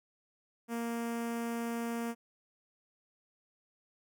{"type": "tone with notch filter", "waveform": "sawtooth", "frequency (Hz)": 233.1, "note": "A#3", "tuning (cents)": 0, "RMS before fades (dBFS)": -36, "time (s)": [0.68, 2.15], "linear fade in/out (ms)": 50, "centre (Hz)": 4000, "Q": 1.1, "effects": []}